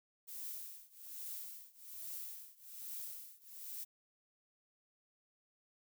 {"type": "noise with tremolo", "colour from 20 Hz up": "violet", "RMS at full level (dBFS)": -44, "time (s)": [0.27, 3.85], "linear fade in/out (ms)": 20, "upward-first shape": "triangle", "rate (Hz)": 1.2, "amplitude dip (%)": 95, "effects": []}